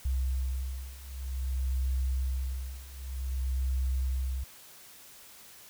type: beating tone pair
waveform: sine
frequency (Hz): 64.6 / 65.13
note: C2 / C2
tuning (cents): -21 / -7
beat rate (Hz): 0.53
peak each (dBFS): -33 / -31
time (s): 0.05-4.44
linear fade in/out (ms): 5
effects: white hiss -52 dBFS RMS until 5.69 s